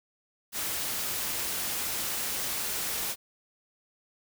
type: noise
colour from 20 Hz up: white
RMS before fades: -32 dBFS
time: 0.52-3.16 s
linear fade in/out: 50 ms
effects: none